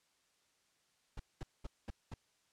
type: noise bursts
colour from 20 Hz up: brown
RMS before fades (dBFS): -41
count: 5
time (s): 1.17-2.14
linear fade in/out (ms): 5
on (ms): 26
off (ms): 210
effects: white hiss -75 dBFS RMS until 2.52 s + low-pass 8000 Hz 12 dB/octave